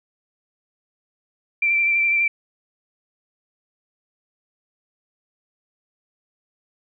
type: tone with vibrato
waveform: sine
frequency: 2349 Hz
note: D7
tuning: in tune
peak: -16 dBFS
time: 1.62-2.28 s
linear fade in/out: 5 ms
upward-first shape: sine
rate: 12 Hz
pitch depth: 20 cents each way
effects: none